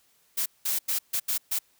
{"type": "noise bursts at uneven times", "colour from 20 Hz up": "blue", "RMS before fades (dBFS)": -27, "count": 6, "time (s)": [[0.37, 0.46], [0.65, 0.79], [0.88, 0.99], [1.13, 1.2], [1.28, 1.38], [1.51, 1.59]], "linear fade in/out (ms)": 10, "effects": ["white hiss -65 dBFS RMS until 1.79 s"]}